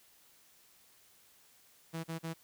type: tone bursts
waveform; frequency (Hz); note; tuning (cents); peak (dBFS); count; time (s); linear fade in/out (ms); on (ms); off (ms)
sawtooth; 163.7; E3; -12; -33; 3; 1.93-2.34; 20; 110; 40
effects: white hiss -64 dBFS RMS until 2.43 s